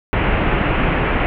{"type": "low-pass noise", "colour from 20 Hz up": "pink", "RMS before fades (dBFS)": -17, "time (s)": [0.13, 1.26], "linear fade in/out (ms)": 0, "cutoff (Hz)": 2800, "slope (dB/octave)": 48, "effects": []}